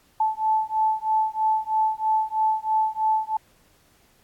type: beating tone pair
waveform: sine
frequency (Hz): 871 / 874.1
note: A5 / A5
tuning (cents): -18 / -12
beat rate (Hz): 3.1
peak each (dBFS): -23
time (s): 0.2-3.37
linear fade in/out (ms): 5
effects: pink hiss -60 dBFS RMS until 4.23 s + AAC 64 kbps